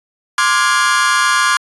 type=chord; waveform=40% pulse; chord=D half-diminished seventh; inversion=third; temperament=equal with one note detuned; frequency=1046.5 / 1174.7 / 1419.7 / 1661.2 Hz; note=C6 / D6 / F6 / Ab6; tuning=0 / 0 / +28 / 0 cents; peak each=-16 dBFS; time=0.38-1.57 s; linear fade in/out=2 ms; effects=resampled to 24000 Hz